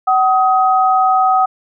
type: tone pair together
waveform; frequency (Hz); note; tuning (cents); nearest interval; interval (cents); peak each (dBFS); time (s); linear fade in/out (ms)
sine; 756 / 1260.1; F#5 / D#6; +37 / +22; major sixth; 885; -11 / -14; 0.07-1.46; 10
effects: none